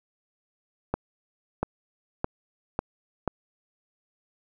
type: accelerating click train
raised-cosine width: 1 ms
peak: -11 dBFS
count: 5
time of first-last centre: 0.94-3.277 s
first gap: 690 ms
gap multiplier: 0.89
effects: none